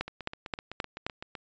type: two click trains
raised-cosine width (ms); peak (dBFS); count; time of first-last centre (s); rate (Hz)
0.3; -14 / -23; 5 / 11; 0.01-1.065 / 0.08-1.352; 3.79 / 7.86
effects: resampled to 16000 Hz